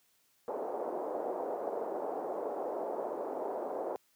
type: band-pass noise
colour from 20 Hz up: pink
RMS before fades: -37 dBFS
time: 0.48-3.96 s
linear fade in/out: 0 ms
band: 390 to 780 Hz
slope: 24 dB/octave
effects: white hiss -71 dBFS RMS until 4.15 s + high-pass 80 Hz 12 dB/octave